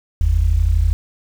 sine tone pair together, 48.26 / 80.6 Hz, G1 / E2, -26 / -38 cents, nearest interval major sixth, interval 888 cents, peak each -15 dBFS, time 0.21-0.93 s, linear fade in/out 0 ms, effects 7-bit

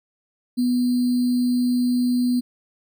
sine tone with sample-and-hold, 246.9 Hz, B3, in tune, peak -17 dBFS, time 0.57-2.41 s, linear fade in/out 20 ms, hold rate 4410 Hz, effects none

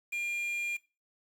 triangle tone with quantisation, 2400 Hz, D7, 37 cents sharp, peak -30 dBFS, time 0.12-0.77 s, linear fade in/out 10 ms, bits 8, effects noise-tail reverb RT60 0.3 s tail -19 dB re dry

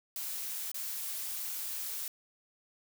blue noise with dropouts, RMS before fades -38 dBFS, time 0.16-2.08 s, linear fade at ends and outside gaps 1 ms, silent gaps 0.716-0.744 s, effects none

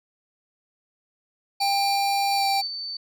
square tone with pitch glide, 796 to 788.2 Hz, G5 to G5, +26 to +9 cents, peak -22 dBFS, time 1.6-2.62 s, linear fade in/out 20 ms, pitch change -17 cents, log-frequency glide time 2.36-2.44 s
sine tone with tremolo, 4544 Hz, C#8, 42 cents sharp, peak -26 dBFS, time 1.6-2.97 s, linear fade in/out 5 ms, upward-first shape square, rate 1.4 Hz, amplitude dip 35%
effects none

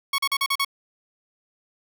15% pulse tone bursts, 1107 Hz, C#6, 3 cents flat, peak -14 dBFS, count 6, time 0.13-0.648 s, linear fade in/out 5 ms, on 53 ms, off 40 ms, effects none

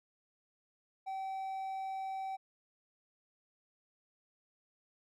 triangle tone, 769 Hz, G5, 33 cents flat, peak -35 dBFS, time 1.06-2.37 s, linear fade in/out 20 ms, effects none

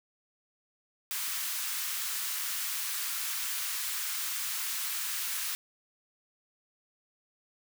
white high-pass noise, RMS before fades -34 dBFS, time 1.11-5.55 s, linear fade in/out 0 ms, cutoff 1100 Hz, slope 24 dB/octave, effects none

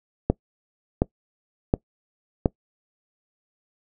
click train, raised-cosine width 2 ms, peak -4 dBFS, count 4, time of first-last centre 0.3-2.458 s, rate 1.39 Hz, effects noise-tail reverb RT60 0.1 s tail -23 dB re dry

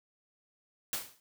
white noise with exponential decay, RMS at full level -31 dBFS, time 0.93-1.2 s, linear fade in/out 1 ms, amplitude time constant 58 ms, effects none

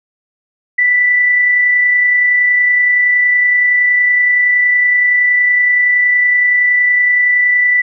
sine tone with amplitude modulation, 1975.5 Hz, B6, in tune, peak -7 dBFS, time 0.78-7.82 s, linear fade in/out 10 ms, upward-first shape sine, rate 30.7 Hz, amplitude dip 25%, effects none

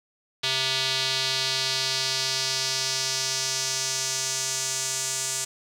square tone with band-pass filter sweep, 132.1 Hz, C3, 17 cents sharp, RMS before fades -27 dBFS, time 0.43-5.45 s, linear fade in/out 10 ms, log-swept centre 3800 to 7400 Hz, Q 2.5, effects none

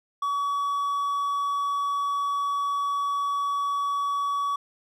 triangle tone, 1134 Hz, C#6, 39 cents sharp, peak -22 dBFS, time 0.22-4.56 s, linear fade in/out 5 ms, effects none

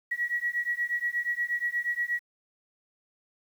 sine beating tone pair, 1916 / 1924.4 Hz, A#6 / B6, +47 / -45 cents, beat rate 8.4 Hz, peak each -30 dBFS, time 0.11-2.2 s, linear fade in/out 10 ms, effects 9-bit

